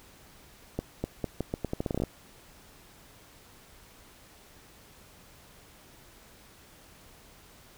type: accelerating click train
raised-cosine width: 2 ms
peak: -16 dBFS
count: 15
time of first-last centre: 0.79-2.037 s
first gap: 250 ms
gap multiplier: 0.81
effects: pink hiss -55 dBFS RMS until 7.77 s